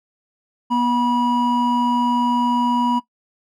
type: tone pair together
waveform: triangle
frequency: 242.8 / 971.2 Hz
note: B3 / B5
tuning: -29 / -29 cents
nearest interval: 2 octaves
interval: 2400 cents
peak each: -17 dBFS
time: 0.7-3 s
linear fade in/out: 20 ms
effects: noise-tail reverb RT60 0.1 s tail -17 dB re dry